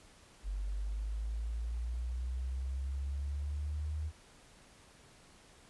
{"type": "linear sweep", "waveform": "sine", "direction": "up", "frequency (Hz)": [47.1, 77.78], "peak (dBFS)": -34, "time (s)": [0.43, 4.12], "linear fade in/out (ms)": 50, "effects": ["pink hiss -60 dBFS RMS until 5.69 s", "resampled to 24000 Hz"]}